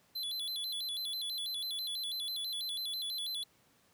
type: tone with vibrato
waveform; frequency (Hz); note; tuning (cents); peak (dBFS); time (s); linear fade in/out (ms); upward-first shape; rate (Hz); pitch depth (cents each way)
square; 3729; A#7; 0; -36; 0.15-3.44; 10; square; 6.1; 150
effects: pink hiss -68 dBFS RMS until 3.93 s + high-pass 100 Hz 12 dB/octave